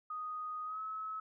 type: tone with pitch glide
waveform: sine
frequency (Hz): 1244.5 to 1289.9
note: D#6 to E6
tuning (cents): 0 to -38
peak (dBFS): -38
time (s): 0.1-1.2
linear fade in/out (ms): 5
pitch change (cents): +62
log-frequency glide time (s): 0.65-0.8
effects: none